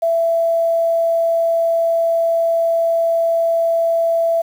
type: tone with quantisation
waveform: sine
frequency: 666 Hz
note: E5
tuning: 18 cents sharp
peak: -13 dBFS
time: 0.02-4.42 s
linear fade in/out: 10 ms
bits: 7
effects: none